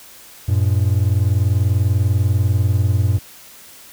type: tone pair together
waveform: triangle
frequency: 93.9 / 114.11 Hz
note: F#2 / A#2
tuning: +26 / -36 cents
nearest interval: minor third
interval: 338 cents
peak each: -13 / -16 dBFS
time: 0.48-3.19 s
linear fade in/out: 10 ms
effects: white hiss -42 dBFS RMS until 3.92 s

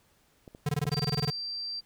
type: clicks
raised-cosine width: 2 ms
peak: -32 dBFS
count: 4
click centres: 0.478 / 0.549 / 0.854 / 1.189 s
type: tone bursts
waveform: square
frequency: 146.83 Hz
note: D3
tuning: in tune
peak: -26 dBFS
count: 13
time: 0.66-1.303 s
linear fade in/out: 5 ms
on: 31 ms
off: 20 ms
type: tone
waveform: sine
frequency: 4699 Hz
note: D8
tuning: in tune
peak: -33 dBFS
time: 0.91-1.81 s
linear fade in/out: 20 ms
effects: pink hiss -66 dBFS RMS until 1.85 s

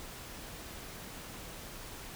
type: silence
effects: pink hiss -46 dBFS RMS until 2.15 s

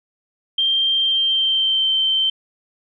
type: tone with pitch glide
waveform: sine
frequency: 3169 to 3111 Hz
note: G7 to G7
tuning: +18 to -14 cents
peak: -15 dBFS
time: 0.58-2.3 s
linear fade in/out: 5 ms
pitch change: -32 cents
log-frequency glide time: 0.92-1.89 s
effects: none

